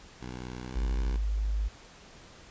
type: tone with pitch glide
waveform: 10% pulse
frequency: 62 to 64.82 Hz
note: B1 to C2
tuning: +7 to -16 cents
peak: -30 dBFS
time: 0.21-1.17 s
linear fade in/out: 5 ms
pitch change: +77 cents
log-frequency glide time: 0.64-0.77 s
type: tone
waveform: sine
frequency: 51.91 Hz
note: G#1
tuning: in tune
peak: -26 dBFS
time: 0.75-1.69 s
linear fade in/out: 20 ms
effects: pink hiss -52 dBFS RMS until 2.5 s + resampled to 16000 Hz